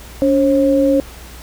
sine tone pair together, 284.6 / 539 Hz, C#4 / C#5, +46 / -49 cents, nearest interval major seventh, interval 1105 cents, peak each -13 dBFS, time 0.22-1 s, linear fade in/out 0 ms, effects added 60 Hz sine -35 dBFS peak until 1.42 s + pink hiss -38 dBFS RMS until 1.42 s

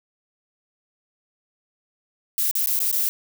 violet noise with dropouts, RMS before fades -22 dBFS, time 2.38-3.09 s, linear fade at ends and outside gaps 0 ms, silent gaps 2.512-2.553 / 2.66-2.672 / 2.791-2.802 / 2.914-2.927 s, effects none

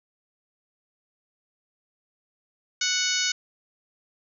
harmonic tone, 740 Hz, F#5, in tune, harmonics 2 / 3 / 4 / 5 / 6 / 7 / 8 / 9, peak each -31 / -31 / -31 / -31 / -31 / -31 / -31 / -31 dBFS, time 2.81-3.32 s, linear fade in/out 5 ms, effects none

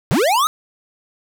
square linear sweep, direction up, 100.5 to 1300 Hz, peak -14 dBFS, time 0.11-0.47 s, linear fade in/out 0 ms, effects 7-bit

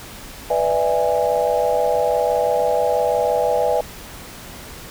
sine chord, E dominant seventh, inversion second, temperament just, 494.4 / 593.3 / 659.3 / 824.1 Hz, B4 / D5 / E5 / G#5, +2 / +18 / 0 / -14 cents, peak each -20 / -21 / -22 / -22 dBFS, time 0.5-3.81 s, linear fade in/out 5 ms, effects pink hiss -37 dBFS RMS until 4.9 s

